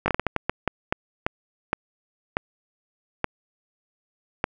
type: slowing click train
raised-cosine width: 0.5 ms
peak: -6 dBFS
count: 15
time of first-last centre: 0.06-4.441 s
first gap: 20 ms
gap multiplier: 1.37
effects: none